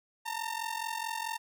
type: ring-modulated tone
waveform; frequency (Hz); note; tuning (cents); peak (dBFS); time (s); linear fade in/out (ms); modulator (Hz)
sawtooth; 909; A#5; -44; -27; 0.25-1.38; 20; 22.3
effects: none